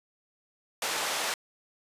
pink band-pass noise, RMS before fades -31 dBFS, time 0.82-1.34 s, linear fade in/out 2 ms, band 640 to 10000 Hz, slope 12 dB/octave, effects resampled to 32000 Hz

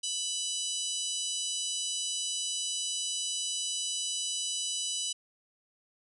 harmonic tone, 990 Hz, B5, 4 cents sharp, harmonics 3 / 4 / 5 / 6 / 7 / 8 / 9 / 10, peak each -36 / -39 / -42 / -38 / -43 / -39 / -41 / -45 dBFS, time 0.03-5.13 s, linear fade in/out 10 ms, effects none

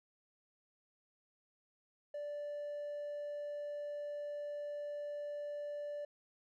triangle tone, 585 Hz, D5, 7 cents flat, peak -37 dBFS, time 2.14-6.05 s, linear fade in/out 5 ms, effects tanh soft clip ceiling -34 dBFS

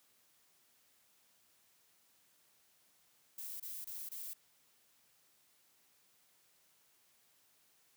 violet noise bursts, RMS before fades -45 dBFS, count 4, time 3.38-4.335 s, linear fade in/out 5 ms, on 220 ms, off 25 ms, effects white hiss -71 dBFS RMS until 7.96 s + high-pass 80 Hz 12 dB/octave

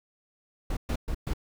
brown noise bursts, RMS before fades -29 dBFS, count 4, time 0.7-1.336 s, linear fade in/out 5 ms, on 69 ms, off 120 ms, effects none

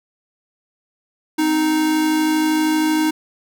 square tone pair together, 258.4 / 311.1 Hz, C4 / D#4, -21 / 0 cents, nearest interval minor third, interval 321 cents, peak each -28 / -16 dBFS, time 1.38-3.11 s, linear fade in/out 10 ms, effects none

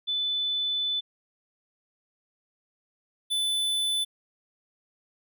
sine / square tone pair in turn, 3500 / 3500 Hz, A7 / A7, -10 / -10 cents, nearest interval unison, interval 0 cents, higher neither, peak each -25 dBFS, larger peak neither, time 0.07-1.01 / 3.3-4.05 s, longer first, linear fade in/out 20 ms, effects none

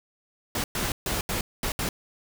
pink noise bursts at uneven times, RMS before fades -28 dBFS, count 6, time 0.55-0.64 / 0.75-0.92 / 1.06-1.21 / 1.29-1.41 / 1.63-1.72 / 1.79-1.89 s, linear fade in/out 2 ms, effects none

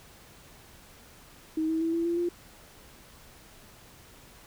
sine tone with pitch steps, 316.1 / 322.2 / 328.4 / 334.7 / 341.1 / 347.7 Hz, D#4 / E4 / E4 / E4 / F4 / F4, +27 / -39 / -6 / +26 / -41 / -8 cents, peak -25 dBFS, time 1.57-2.29 s, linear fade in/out 5 ms, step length 120 ms, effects pink hiss -53 dBFS RMS until 4.46 s

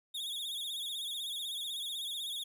45% pulse tone with vibrato, 3520 Hz, A7, in tune, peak -36 dBFS, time 0.14-2.44 s, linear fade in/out 10 ms, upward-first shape sine, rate 16 Hz, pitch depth 110 cents each way, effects none

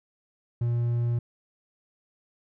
triangle tone, 118.9 Hz, A#2, 35 cents sharp, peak -21 dBFS, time 0.61-1.19 s, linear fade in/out 5 ms, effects none

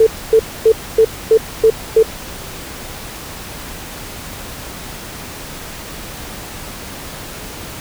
sine tone bursts, 444.9 Hz, A4, 19 cents sharp, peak -5 dBFS, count 7, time 0-2.029 s, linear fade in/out 5 ms, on 67 ms, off 260 ms, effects pink hiss -30 dBFS RMS until 7.8 s

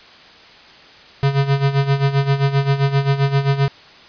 square tone with tremolo, 138.59 Hz, C#3, in tune, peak -12 dBFS, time 1.23-3.68 s, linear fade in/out 0 ms, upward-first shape sine, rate 7.6 Hz, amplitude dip 75%, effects white hiss -43 dBFS RMS until 4.08 s + resampled to 11025 Hz

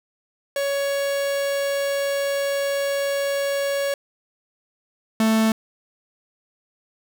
45% pulse tone pair in turn, 559 / 221.1 Hz, C#5 / A3, +14 / +9 cents, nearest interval octave + major third, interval 1605 cents, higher first, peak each -21 / -16 dBFS, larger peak second, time 0.56-3.94 / 5.2-5.52 s, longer first, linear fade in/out 2 ms, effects none

